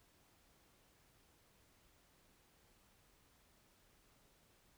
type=silence; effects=pink hiss -71 dBFS RMS until 4.77 s